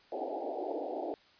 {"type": "band-pass noise", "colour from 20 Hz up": "white", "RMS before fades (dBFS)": -37, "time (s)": [0.12, 1.14], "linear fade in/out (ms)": 0, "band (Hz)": [270, 820], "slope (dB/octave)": 96, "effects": ["white hiss -62 dBFS RMS until 1.39 s", "resampled to 11025 Hz"]}